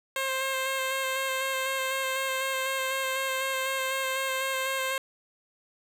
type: tone with vibrato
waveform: 10% pulse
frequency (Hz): 530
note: C5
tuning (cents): +22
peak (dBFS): -19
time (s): 0.16-4.98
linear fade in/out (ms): 2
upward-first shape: square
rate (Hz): 4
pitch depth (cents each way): 14
effects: none